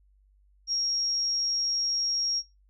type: tone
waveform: sine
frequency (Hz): 5588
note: F8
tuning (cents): 0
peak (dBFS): -25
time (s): 0.67-2.43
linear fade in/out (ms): 50
effects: noise-tail reverb RT60 0.2 s tail -18 dB re dry + added 49 Hz sine -59 dBFS peak until 2.69 s